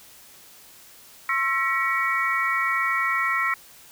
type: tone cluster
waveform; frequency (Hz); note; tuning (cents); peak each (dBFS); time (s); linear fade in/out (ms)
sine; 1076 / 1336 / 1914 / 2243; C6 / E6 / A#6 / C#7; +48 / +23 / +45 / +20; -28 / -26 / -25 / -27; 1.29-3.54; 2
effects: white hiss -49 dBFS RMS until 3.91 s